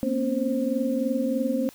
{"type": "tone cluster", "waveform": "sine", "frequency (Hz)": [231.8, 252.1, 275.2, 527], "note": ["A#3", "B3", "C#4", "C5"], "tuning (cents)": [-10, 36, -12, 12], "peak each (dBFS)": -28, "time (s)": [0.03, 1.69], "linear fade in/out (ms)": 0, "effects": ["white hiss -51 dBFS RMS until 1.74 s"]}